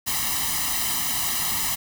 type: noise with comb filter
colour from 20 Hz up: white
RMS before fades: -25 dBFS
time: 0.06-1.76 s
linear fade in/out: 20 ms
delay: 1 ms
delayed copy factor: +1
effects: none